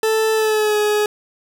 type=tone with pitch glide; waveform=40% pulse; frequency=440 to 420.1 Hz; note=A4 to G#4; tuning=0 to +20 cents; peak=-14 dBFS; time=0.03-1.06 s; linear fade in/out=2 ms; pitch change=-80 cents; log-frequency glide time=0.34-0.77 s; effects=none